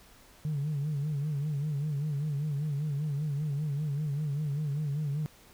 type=tone with vibrato; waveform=sine; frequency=146.83 Hz; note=D3; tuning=in tune; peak=-27 dBFS; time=0.45-5.26 s; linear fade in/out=0 ms; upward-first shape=sine; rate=5.1 Hz; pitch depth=96 cents each way; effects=tanh soft clip ceiling -26 dBFS + pink hiss -57 dBFS RMS until 5.53 s

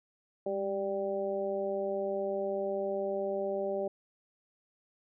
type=harmonic tone with a mistuned harmonic; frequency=196 Hz; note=G3; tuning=in tune; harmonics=1 / 2 / 3 / 4; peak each=-42 / -34 / -33 / -42 dBFS; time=0.46-3.88 s; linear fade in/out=5 ms; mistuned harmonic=1; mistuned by=+42 cents; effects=none

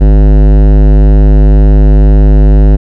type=tone with hard clipping; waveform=sine; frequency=51 Hz; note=G#1; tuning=31 cents flat; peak=-3 dBFS; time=0-2.77 s; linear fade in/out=20 ms; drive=17 dB; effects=none

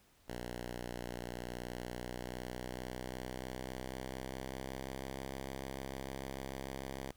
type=tone with pitch glide; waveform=5% pulse; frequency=60.5 to 66.74 Hz; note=B1 to C2; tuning=-35 to +35 cents; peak=-30 dBFS; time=0.28-7.12 s; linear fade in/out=5 ms; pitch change=+170 cents; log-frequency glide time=1.52-5.23 s; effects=pink hiss -68 dBFS RMS until 7.16 s

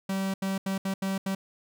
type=tone bursts at uneven times; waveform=45% pulse; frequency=192.9 Hz; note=G3; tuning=28 cents flat; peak=-27 dBFS; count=6; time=0.09-0.34 / 0.42-0.58 / 0.66-0.78 / 0.85-0.94 / 1.02-1.18 / 1.26-1.35 s; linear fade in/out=5 ms; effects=none

